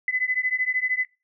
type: beating tone pair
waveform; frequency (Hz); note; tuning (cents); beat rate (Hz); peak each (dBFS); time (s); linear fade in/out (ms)
sine; 2008 / 2021; B6 / B6; +28 / +39; 13; -25; 0.08-1.05; 2
effects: noise-tail reverb RT60 0.3 s tail -23 dB re dry